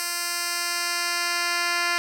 10% pulse tone with band-pass filter sweep, 347 Hz, F4, 11 cents flat, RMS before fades -26 dBFS, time 0-1.98 s, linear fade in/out 0 ms, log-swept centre 8600 to 3300 Hz, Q 0.71, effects none

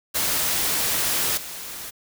white noise with level steps, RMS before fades -23 / -35 dBFS, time 0.14-1.91 s, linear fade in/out 20 ms, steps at 1.37 s, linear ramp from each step 5 ms, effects none

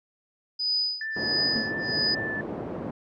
sine tone with tremolo, 4978 Hz, D#8, in tune, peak -22 dBFS, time 0.59-2.15 s, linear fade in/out 10 ms, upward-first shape sine, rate 1.5 Hz, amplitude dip 100%
sine tone with vibrato, 1760 Hz, A6, in tune, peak -29 dBFS, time 1.01-2.41 s, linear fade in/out 2 ms, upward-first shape sine, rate 2.8 Hz, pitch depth 12 cents each way
pink band-pass noise, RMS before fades -34 dBFS, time 1.16-2.91 s, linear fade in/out 5 ms, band 190 to 580 Hz, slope 12 dB/octave
triangle tone with exponential decay, 224.5 Hz, A3, 35 cents sharp, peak -22 dBFS, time 1.56-1.84 s, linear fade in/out 0 ms, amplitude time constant 60 ms
effects none

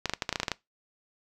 clicks, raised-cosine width 0.2 ms, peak -10 dBFS, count 11, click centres 0.057 / 0.096 / 0.136 / 0.222 / 0.292 / 0.327 / 0.358 / 0.4 / 0.432 / 0.482 / 0.517 s, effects noise-tail reverb RT60 0.2 s tail -21 dB re dry

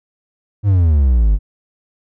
triangle exponential sweep, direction down, 105.7 to 47 Hz, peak -7 dBFS, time 0.63-1.39 s, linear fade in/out 50 ms, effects none

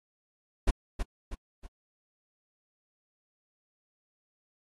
brown noise with echo, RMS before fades -22 dBFS, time 0.67-0.71 s, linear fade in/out 10 ms, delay 320 ms, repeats 3, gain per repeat -7 dB, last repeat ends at 1.67 s, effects AAC 32 kbps

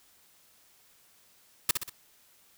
white noise with echo, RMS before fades -23 dBFS, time 1.69-1.71 s, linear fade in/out 2 ms, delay 62 ms, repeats 3, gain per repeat -6 dB, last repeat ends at 1.896 s, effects white hiss -62 dBFS RMS until 2.57 s

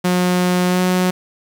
sawtooth tone with pitch glide, 180 to 182.72 Hz, F#3 to F#3, -47 to -21 cents, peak -10 dBFS, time 0.04-1.11 s, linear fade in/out 10 ms, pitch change +26 cents, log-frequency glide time 0.67-0.81 s, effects 7-bit

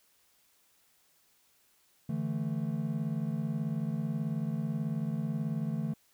triangle chord, D suspended second, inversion none, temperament just, 146.83 / 165.19 / 220.2 Hz, D3 / E3 / A3, 0 / +4 / +2 cents, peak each -33 dBFS, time 2.09-5.94 s, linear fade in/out 5 ms, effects white hiss -68 dBFS RMS until 6.13 s

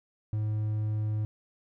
triangle tone, 107.1 Hz, A2, 46 cents flat, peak -25 dBFS, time 0.33-1.25 s, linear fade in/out 0 ms, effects none

